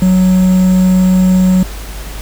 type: tone with quantisation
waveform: triangle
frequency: 185 Hz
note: F#3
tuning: in tune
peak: -4 dBFS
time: 0.02-1.63 s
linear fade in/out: 2 ms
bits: 5
effects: added 50 Hz sine -23 dBFS peak until 2.21 s + pink hiss -30 dBFS RMS until 2.21 s